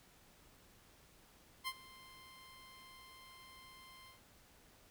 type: tone with ADSR envelope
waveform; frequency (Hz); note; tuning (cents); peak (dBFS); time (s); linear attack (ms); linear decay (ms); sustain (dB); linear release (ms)
15% pulse; 1046.5; C6; 0; -30; 1.64-4.21; 35; 52; -20; 130
effects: pink hiss -65 dBFS RMS until 4.9 s